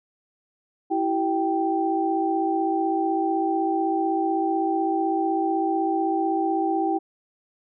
sine tone cluster, 327.6 / 383.5 / 783 Hz, E4 / G4 / G5, -11 / -38 / -2 cents, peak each -24 / -28 / -24 dBFS, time 0.9-6.99 s, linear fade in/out 20 ms, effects none

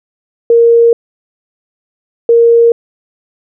sine tone pair in turn, 466.2 / 466.2 Hz, A#4 / A#4, 0 / 0 cents, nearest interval unison, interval 0 cents, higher neither, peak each -3 dBFS, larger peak neither, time 0.5-0.93 / 2.29-2.72 s, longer neither, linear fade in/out 2 ms, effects none

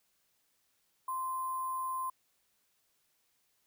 sine tone with sample-and-hold, 1041 Hz, C6, 9 cents flat, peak -33 dBFS, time 1.08-2.1 s, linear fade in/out 5 ms, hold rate 11025 Hz, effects white hiss -75 dBFS RMS until 3.66 s

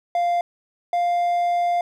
triangle tone pair in turn, 697 / 699.5 Hz, F5 / F5, -4 / +3 cents, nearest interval unison, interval 7 cents, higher second, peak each -16 dBFS, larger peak neither, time 0.15-0.41 / 0.93-1.81 s, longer second, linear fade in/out 2 ms, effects none

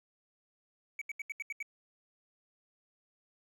triangle tone bursts, 2269 Hz, C#7, 40 cents sharp, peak -34 dBFS, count 7, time 0.99-1.627 s, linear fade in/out 2 ms, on 25 ms, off 77 ms, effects none

